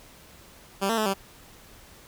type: tone with pitch steps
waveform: 10% pulse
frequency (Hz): 195.9 / 226.9 / 216.3 / 194.8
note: G3 / A#3 / A3 / G3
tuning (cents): -1 / -47 / -29 / -11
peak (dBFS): -15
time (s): 0.81-1.142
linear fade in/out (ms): 20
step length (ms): 83
effects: pink hiss -51 dBFS RMS until 2.07 s

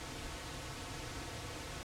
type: noise with comb filter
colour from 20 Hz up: pink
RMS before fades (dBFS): -44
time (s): 0-1.83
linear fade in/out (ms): 0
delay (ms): 5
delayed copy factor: -0.65
effects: low-pass 8000 Hz 12 dB/octave

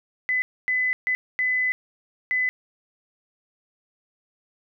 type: tone bursts at uneven times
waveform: sine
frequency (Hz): 2010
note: B6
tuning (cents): +30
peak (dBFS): -20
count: 5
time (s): 0.29-0.42 / 0.68-0.93 / 1.07-1.15 / 1.39-1.72 / 2.31-2.49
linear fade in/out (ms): 0
effects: none

